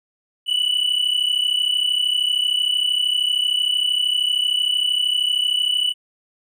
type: tone pair together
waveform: triangle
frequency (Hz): 2949 / 2982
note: F#7 / F#7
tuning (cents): -6 / +13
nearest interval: unison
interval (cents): 19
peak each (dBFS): -17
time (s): 0.46-5.94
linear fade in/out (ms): 50
effects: tanh soft clip ceiling -13 dBFS